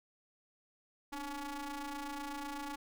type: ring-modulated tone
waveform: sawtooth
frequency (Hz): 280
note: C#4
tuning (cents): +18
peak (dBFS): -33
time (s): 1.12-2.76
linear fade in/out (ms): 10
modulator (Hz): 574
effects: none